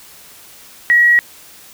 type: tone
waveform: sine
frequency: 1912 Hz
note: A#6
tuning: 43 cents sharp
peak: -7 dBFS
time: 0.9-1.19 s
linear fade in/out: 0 ms
effects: white hiss -41 dBFS RMS until 1.73 s